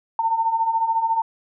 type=beating tone pair; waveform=sine; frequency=893 / 907 Hz; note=A5 / A#5; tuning=+25 / -48 cents; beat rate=14 Hz; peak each=-25 / -19 dBFS; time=0.19-1.22 s; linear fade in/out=2 ms; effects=none